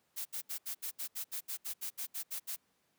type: noise bursts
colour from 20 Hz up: blue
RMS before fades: -39 dBFS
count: 15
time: 0.16-2.564 s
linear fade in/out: 20 ms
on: 94 ms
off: 71 ms
effects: pink hiss -75 dBFS RMS until 2.98 s + high-pass 150 Hz 12 dB/octave